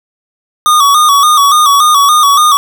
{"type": "tone with vibrato", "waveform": "square", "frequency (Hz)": 1174.7, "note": "D6", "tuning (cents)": 0, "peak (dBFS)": -5, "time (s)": [0.66, 2.57], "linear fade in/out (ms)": 0, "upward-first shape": "square", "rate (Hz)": 3.5, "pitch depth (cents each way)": 70, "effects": []}